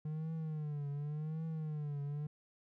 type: tone with vibrato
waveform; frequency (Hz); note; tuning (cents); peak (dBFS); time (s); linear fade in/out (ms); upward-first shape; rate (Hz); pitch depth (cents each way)
triangle; 151.8; D#3; -42; -35; 0.05-2.27; 5; triangle; 0.89; 120
effects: none